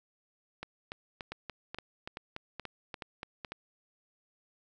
two click trains, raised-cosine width 0.3 ms, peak -23 / -23 dBFS, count 6 / 11, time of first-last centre 1.32-3.448 / 0.63-3.52 s, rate 2.35 / 3.46 Hz, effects none

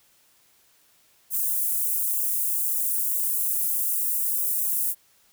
white high-pass noise, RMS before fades -25 dBFS, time 1.3-4.95 s, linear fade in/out 50 ms, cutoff 9400 Hz, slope 24 dB/octave, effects white hiss -61 dBFS RMS until 5.32 s

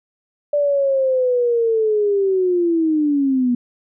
sine linear sweep, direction down, 587.3 to 240 Hz, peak -14 dBFS, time 0.53-3.55 s, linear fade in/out 5 ms, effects none

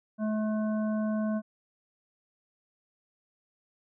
harmonic tone, 215.3 Hz, A3, 37 cents flat, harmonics 1 / 3 / 5 / 7, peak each -27 / -35 / -44 / -46 dBFS, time 0.18-1.42 s, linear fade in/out 50 ms, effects none

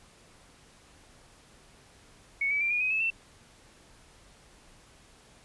sine tone with pitch steps, 2217 / 2289 / 2362 / 2439 / 2517 / 2599 / 2683 Hz, C#7 / D7 / D7 / D#7 / D#7 / E7 / E7, 0 / -45 / +9 / -35 / +19 / -25 / +30 cents, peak -25 dBFS, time 2.41-3.103 s, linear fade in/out 5 ms, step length 99 ms, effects pink hiss -57 dBFS RMS until 5.44 s + resampled to 24000 Hz

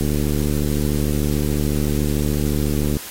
click train, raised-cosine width 3 ms, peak -9 dBFS, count 219, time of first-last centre 0.01-2.968 s, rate 73.7 Hz, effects white hiss -34 dBFS RMS until 3.1 s + AAC 48 kbps

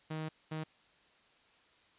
sawtooth tone bursts at uneven times, 156.9 Hz, D#3, 15 cents sharp, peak -33 dBFS, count 2, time 0.1-0.29 / 0.51-0.64 s, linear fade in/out 10 ms, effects white hiss -66 dBFS RMS until 1.98 s + resampled to 8000 Hz

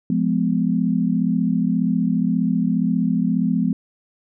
sine chord, F diminished, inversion none, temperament just, 174.61 / 209.5 / 251.4 Hz, F3 / Ab3 / Cb4, 0 / +15 / +31 cents, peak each -21 dBFS, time 0.1-3.73 s, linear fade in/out 2 ms, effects none

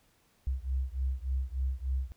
sine beating tone pair, 64 / 67.4 Hz, C2 / C#2, -38 / -48 cents, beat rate 3.4 Hz, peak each -32 / -33 dBFS, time 0.47-2.12 s, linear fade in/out 0 ms, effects pink hiss -68 dBFS RMS until 2.16 s

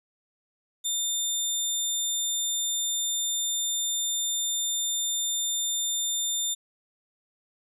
20% pulse tone, 3600 Hz, A7, 39 cents sharp, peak -20 dBFS, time 0.84-6.55 s, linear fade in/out 20 ms, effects none

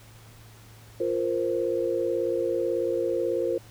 sine chord, F suspended fourth, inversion none, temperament just, 349.2 / 465.6 / 523.8 Hz, F4 / Bb4 / C5, 0 / -2 / +2 cents, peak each -28 dBFS, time 1-3.58 s, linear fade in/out 5 ms, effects added 111 Hz sine -49 dBFS peak until 3.7 s + pink hiss -53 dBFS RMS until 3.7 s

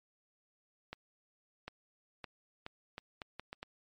accelerating click train, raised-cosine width 0.3 ms, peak -26 dBFS, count 9, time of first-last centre 0.93-3.63 s, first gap 750 ms, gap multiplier 0.75, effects MP3 48 kbps

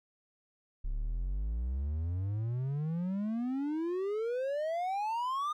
triangle exponential sweep, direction up, 32.7 to 1234 Hz, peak -29 dBFS, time 0.84-5.53 s, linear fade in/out 10 ms, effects none

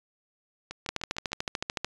two click trains, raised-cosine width 0.2 ms, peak -12 / -20 dBFS, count 14 / 5, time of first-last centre 0.89-1.846 / 0.71-1.319 s, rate 13.6 / 6.57 Hz, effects resampled to 22050 Hz

